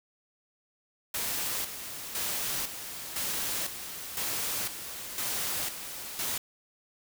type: noise with tremolo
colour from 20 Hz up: white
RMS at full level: -32 dBFS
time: 1.14-6.38 s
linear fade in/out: 5 ms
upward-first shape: square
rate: 0.99 Hz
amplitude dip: 60%
effects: none